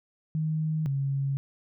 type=tone pair in turn; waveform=sine; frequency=156.6 / 137.75 Hz; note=D#3 / C#3; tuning=+11 / -11 cents; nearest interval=major second; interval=222 cents; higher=first; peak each=-25 dBFS; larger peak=neither; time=0.35-0.86 / 0.86-1.37 s; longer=neither; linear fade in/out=0 ms; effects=none